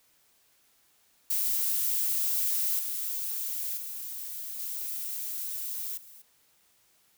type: noise with level steps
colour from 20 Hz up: violet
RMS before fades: -28 / -33 / -38 / -35 / -51 dBFS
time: 1.3-6.22 s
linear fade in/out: 5 ms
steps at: 2.79 / 3.77 / 4.59 / 5.97 s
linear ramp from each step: 5 ms
effects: white hiss -66 dBFS RMS until 7.17 s